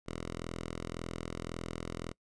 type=tone; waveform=5% pulse; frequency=41.86 Hz; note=E1; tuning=27 cents sharp; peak=-27 dBFS; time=0.06-2.13 s; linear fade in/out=20 ms; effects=noise-tail reverb RT60 0.1 s tail -25 dB re dry + resampled to 22050 Hz